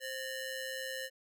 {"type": "ring-modulated tone", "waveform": "sawtooth", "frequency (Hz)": 1174.7, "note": "D6", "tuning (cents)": 0, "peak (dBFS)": -31, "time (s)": [0, 1.1], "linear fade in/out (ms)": 50, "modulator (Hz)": 649, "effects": []}